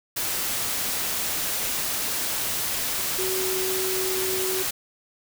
sine tone in noise, 375.3 Hz, F#4, 25 cents sharp, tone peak -27 dBFS, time 3.18-4.63 s, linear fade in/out 10 ms, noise white, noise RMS -27 dBFS, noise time 0.16-4.71 s, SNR -3 dB, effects none

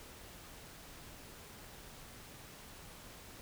silence, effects pink hiss -53 dBFS RMS until 3.41 s

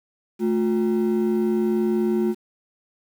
triangle ring-modulated tone, 288 Hz, D4, 34 cents flat, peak -13 dBFS, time 0.39-2.35 s, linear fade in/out 50 ms, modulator 69.5 Hz, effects tanh soft clip ceiling -9 dBFS + 8-bit

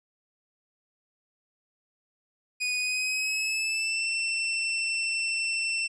sawtooth tone with pitch glide, 2479 to 2688 Hz, D#7 to E7, -7 to +33 cents, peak -23 dBFS, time 2.6-5.88 s, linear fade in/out 20 ms, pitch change +140 cents, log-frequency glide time 2.78-4.08 s, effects resampled to 22050 Hz

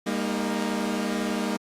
sawtooth chord, Eb major, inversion first, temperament equal with one note detuned, 201.2 / 233.1 / 311.1 Hz, G3 / Bb3 / Eb4, +45 / 0 / 0 cents, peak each -25 / -25 / -28 dBFS, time 0.06-1.57 s, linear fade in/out 10 ms, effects low-pass 11000 Hz 12 dB/octave + Opus 48 kbps

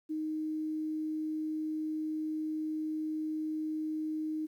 sine tone, 311.1 Hz, D#4, in tune, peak -32 dBFS, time 0.09-4.47 s, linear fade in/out 20 ms, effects 11-bit

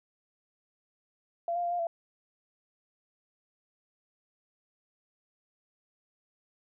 sine tone with pitch steps, 683 / 701 / 693 / 703 / 675 Hz, F5 / F5 / F5 / F5 / E5, -39 / +6 / -14 / +11 / +41 cents, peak -28 dBFS, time 1.48-1.87 s, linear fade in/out 2 ms, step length 78 ms, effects none

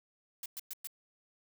blue noise bursts, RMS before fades -41 dBFS, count 4, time 0.43-0.872 s, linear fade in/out 2 ms, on 28 ms, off 110 ms, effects none

